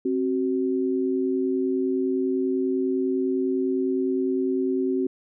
sine tone pair together, 265.2 / 375.1 Hz, C4 / F#4, +23 / +24 cents, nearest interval tritone, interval 601 cents, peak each -24 dBFS, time 0.05-5.07 s, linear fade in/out 5 ms, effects none

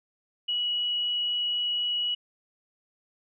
sine tone, 2924 Hz, F#7, 21 cents flat, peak -25 dBFS, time 0.48-2.15 s, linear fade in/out 10 ms, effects none

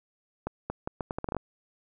accelerating click train, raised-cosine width 1 ms, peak -17 dBFS, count 11, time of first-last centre 0.47-1.367 s, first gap 230 ms, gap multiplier 0.76, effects none

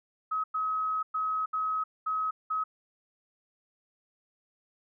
sine tone bursts at uneven times, 1275 Hz, D#6, 42 cents sharp, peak -27 dBFS, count 6, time 0.31-0.44 / 0.54-1.03 / 1.14-1.46 / 1.53-1.84 / 2.06-2.31 / 2.5-2.64 s, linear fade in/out 10 ms, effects none

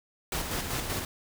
pink noise with tremolo, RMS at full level -31 dBFS, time 0.32-1.05 s, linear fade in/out 2 ms, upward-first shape square, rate 5.2 Hz, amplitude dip 40%, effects none

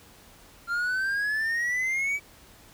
triangle exponential sweep, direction up, 1376 to 2308 Hz, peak -23 dBFS, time 0.67-2.2 s, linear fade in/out 50 ms, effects pink hiss -53 dBFS RMS until 2.73 s

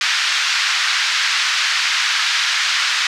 pink band-pass noise, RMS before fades -18 dBFS, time 0.01-3.07 s, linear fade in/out 2 ms, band 1400 to 5600 Hz, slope 24 dB/octave, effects none

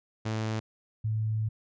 sawtooth / sine tone pair in turn, 110 / 109.18 Hz, A2 / A2, 0 / -13 cents, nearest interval unison, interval 13 cents, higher first, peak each -25 / -26 dBFS, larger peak first, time 0.25-0.6 / 1.04-1.49 s, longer second, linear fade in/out 10 ms, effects resampled to 16000 Hz

